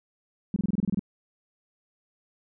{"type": "tone bursts", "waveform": "sine", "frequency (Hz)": 196, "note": "G3", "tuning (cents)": 0, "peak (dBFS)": -21, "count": 10, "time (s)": [0.54, 0.994], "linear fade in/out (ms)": 2, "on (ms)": 22, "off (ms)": 26, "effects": []}